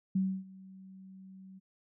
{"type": "tone with ADSR envelope", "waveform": "sine", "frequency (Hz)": 190, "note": "F#3", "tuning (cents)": 46, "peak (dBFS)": -25, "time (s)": [0.15, 1.6], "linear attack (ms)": 8, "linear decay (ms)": 280, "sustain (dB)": -23, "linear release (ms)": 24, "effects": []}